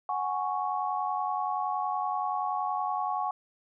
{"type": "chord", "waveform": "sine", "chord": "F# suspended second", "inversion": "none", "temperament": "equal", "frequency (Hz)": [740, 830.6, 1108.7], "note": ["F#5", "G#5", "C#6"], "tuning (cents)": [0, 0, 0], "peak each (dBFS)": -32, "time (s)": [0.09, 3.31], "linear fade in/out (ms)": 2, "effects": []}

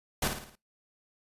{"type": "noise with echo", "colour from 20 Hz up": "pink", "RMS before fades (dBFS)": -28, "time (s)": [0.22, 0.28], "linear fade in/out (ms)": 5, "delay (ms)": 55, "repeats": 5, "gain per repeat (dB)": -6, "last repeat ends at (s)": 0.555, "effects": ["noise-tail reverb RT60 0.2 s tail -23 dB re dry", "resampled to 32000 Hz"]}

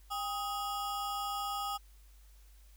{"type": "ring-modulated tone", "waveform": "square", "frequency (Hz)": 1029, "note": "C6", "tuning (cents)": -29, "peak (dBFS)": -32, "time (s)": [0.1, 1.78], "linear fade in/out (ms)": 20, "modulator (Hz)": 225, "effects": ["added 50 Hz sine -55 dBFS peak until 2.76 s", "white hiss -67 dBFS RMS until 2.76 s"]}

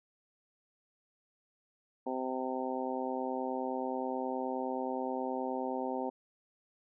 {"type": "harmonic tone", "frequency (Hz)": 129.5, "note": "C3", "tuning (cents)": -17, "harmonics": [2, 3, 4, 5, 6, 7], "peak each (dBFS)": [-38, -40, -39, -43, -40, -41], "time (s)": [2.06, 6.1], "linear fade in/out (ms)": 10, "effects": []}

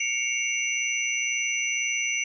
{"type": "tone cluster", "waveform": "sine", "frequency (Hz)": [2183, 2305, 2782, 5980], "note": ["C#7", "D7", "F7", "F#8"], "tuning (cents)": [-27, -33, -7, 17], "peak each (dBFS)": -30, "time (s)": [0, 2.24], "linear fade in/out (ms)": 5, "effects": []}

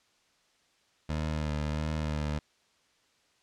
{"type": "tone with vibrato", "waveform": "20% pulse", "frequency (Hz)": 76.3, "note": "D#2", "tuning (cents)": -33, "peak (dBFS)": -25, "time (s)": [1.09, 2.39], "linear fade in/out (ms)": 5, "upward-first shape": "sine", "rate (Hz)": 1.5, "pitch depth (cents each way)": 34, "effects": ["white hiss -68 dBFS RMS until 3.42 s", "low-pass 6000 Hz 12 dB/octave"]}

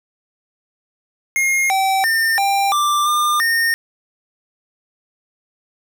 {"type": "tone with pitch steps", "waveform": "square", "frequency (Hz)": [2139, 771, 1807, 792, 1180, 1202, 1835], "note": ["C7", "G5", "A6", "G5", "D6", "D6", "A#6"], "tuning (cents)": [38, -29, 46, 18, 8, 40, -28], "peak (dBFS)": -15, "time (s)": [1.36, 3.74], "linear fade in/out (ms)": 0, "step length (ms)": 340, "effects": []}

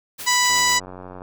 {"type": "noise with tremolo", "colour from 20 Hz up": "white", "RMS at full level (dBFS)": -32, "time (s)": [0.18, 0.79], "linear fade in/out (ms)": 20, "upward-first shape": "triangle", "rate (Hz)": 8, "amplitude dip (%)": 45}
{"type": "harmonic tone", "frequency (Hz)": 987.8, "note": "B5", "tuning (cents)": 0, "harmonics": [1, 2, 3, 4, 5, 6, 7, 8], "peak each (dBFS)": [-21, -21, -28, -26, -25, -27, -24, -27], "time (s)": [0.26, 0.8], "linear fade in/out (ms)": 20}
{"type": "click train", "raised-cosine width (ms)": 1, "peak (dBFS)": -23, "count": 67, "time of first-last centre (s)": [0.5, 1.219], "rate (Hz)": 91.8}
{"effects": []}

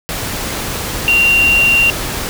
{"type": "tone in noise", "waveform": "sine", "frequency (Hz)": 2764, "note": "F7", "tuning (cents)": -19, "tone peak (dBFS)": -8, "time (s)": [1.08, 1.9], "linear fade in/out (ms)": 0, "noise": "pink", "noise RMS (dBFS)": -21, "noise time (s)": [0.09, 2.29], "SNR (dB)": 10, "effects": []}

